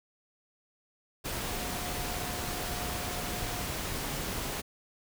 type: tone in noise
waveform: sine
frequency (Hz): 717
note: F5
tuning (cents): +45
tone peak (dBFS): -43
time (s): 1.47-3.66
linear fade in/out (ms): 20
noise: pink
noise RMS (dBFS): -35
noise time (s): 1.24-4.62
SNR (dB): -11
effects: none